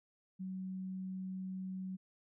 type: tone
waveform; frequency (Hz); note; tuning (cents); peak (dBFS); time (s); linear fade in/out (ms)
sine; 187.7; F#3; +25; -39; 0.39-1.97; 20
effects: none